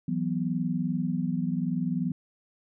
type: chord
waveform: sine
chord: E suspended second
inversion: none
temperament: just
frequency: 164.81 / 185.42 / 247.2 Hz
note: E3 / F#3 / B3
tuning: 0 / +4 / +2 cents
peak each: -30 dBFS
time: 0.08-2.12 s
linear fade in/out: 5 ms
effects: none